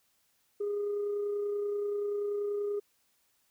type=tone with amplitude modulation; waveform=sine; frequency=409.9 Hz; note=G#4; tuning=23 cents flat; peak=-27 dBFS; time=0.6-2.8 s; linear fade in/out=10 ms; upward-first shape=sine; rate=30.4 Hz; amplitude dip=30%; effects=tanh soft clip ceiling -27 dBFS + white hiss -72 dBFS RMS until 3.5 s